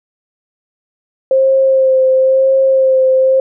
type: tone with vibrato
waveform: sine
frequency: 528 Hz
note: C5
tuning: 16 cents sharp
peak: -7 dBFS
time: 1.31-3.4 s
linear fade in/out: 2 ms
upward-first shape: sine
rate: 0.99 Hz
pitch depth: 20 cents each way
effects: none